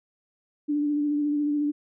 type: tone with vibrato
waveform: sine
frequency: 293.7 Hz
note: D4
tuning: in tune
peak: -22 dBFS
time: 0.68-1.72 s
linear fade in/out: 20 ms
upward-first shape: sine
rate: 14 Hz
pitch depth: 24 cents each way
effects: none